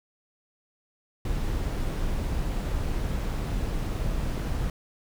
brown noise, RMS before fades -28 dBFS, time 1.25-4.7 s, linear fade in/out 2 ms, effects none

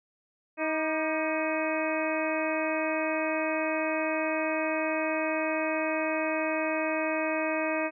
harmonic tone with a mistuned harmonic, 315.4 Hz, D#4, 24 cents sharp, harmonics 1 / 2 / 3 / 4 / 5 / 6 / 7 / 8, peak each -32 / -30 / -37 / -38 / -38 / -39 / -39 / -35 dBFS, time 0.57-7.91 s, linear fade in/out 50 ms, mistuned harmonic 4, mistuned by -71 cents, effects none

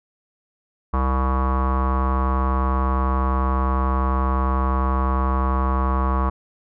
square tone with low-pass filter, 65.7 Hz, C2, 8 cents sharp, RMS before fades -20 dBFS, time 0.93-6.3 s, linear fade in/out 10 ms, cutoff 1100 Hz, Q 7.4, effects none

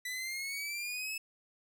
sawtooth exponential sweep, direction up, 1975.5 to 2619 Hz, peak -33 dBFS, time 0.05-1.18 s, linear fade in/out 5 ms, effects none

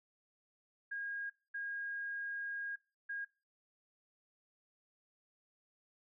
sine tone bursts at uneven times, 1630 Hz, G#6, 33 cents flat, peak -38 dBFS, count 3, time 0.91-1.3 / 1.54-2.76 / 3.09-3.25 s, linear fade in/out 10 ms, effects noise-tail reverb RT60 0.3 s tail -21 dB re dry

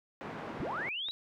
pink band-pass noise, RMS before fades -42 dBFS, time 0.21-0.89 s, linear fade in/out 0 ms, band 200 to 1500 Hz, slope 12 dB/octave
sine linear sweep, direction up, 73.42 to 3951 Hz, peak -34 dBFS, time 0.6-1.11 s, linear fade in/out 0 ms
click, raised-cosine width 0.3 ms, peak -29 dBFS, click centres 1.086 s
effects none

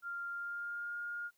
sine tone with pitch glide, 1394 to 1419.2 Hz, F6 to F6, -4 to +27 cents, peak -38 dBFS, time 0.02-1.31 s, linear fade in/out 50 ms, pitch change +31 cents, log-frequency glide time 0.3-0.97 s, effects white hiss -75 dBFS RMS until 1.37 s

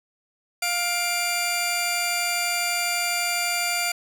15% pulse tone pair together, 704 / 2364 Hz, F5 / D7, +14 / +11 cents, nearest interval octave + major sixth, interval 2097 cents, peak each -20 / -18 dBFS, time 0.62-3.92 s, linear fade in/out 5 ms, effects none

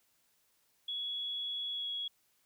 sine tone with pitch glide, 3365 to 3336 Hz, G#7 to G#7, +22 to +7 cents, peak -35 dBFS, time 0.88-2.08 s, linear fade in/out 5 ms, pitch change -15 cents, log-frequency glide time 1.72-1.88 s, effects white hiss -73 dBFS RMS until 2.45 s

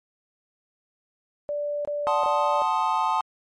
sine tone bursts, 585 Hz, D5, 7 cents flat, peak -25 dBFS, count 3, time 1.49-2.62 s, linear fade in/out 0 ms, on 360 ms, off 25 ms
triangle chord, F# diminished seventh, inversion none, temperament equal, 740 / 880 / 1046.5 / 1244.5 Hz, F#5 / A5 / C6 / Eb6, 0 / 0 / 0 / 0 cents, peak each -28 / -22 / -25 / -26 dBFS, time 2.07-3.21 s, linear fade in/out 0 ms
effects MP3 48 kbps

